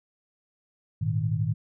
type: chord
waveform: sine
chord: Ab suspended second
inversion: none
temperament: equal with one note detuned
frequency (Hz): 104.31 / 116.54 / 155.56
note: Ab2 / Bb2 / Eb3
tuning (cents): +8 / 0 / 0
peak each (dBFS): -28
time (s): 1.01-1.54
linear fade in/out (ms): 10
effects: none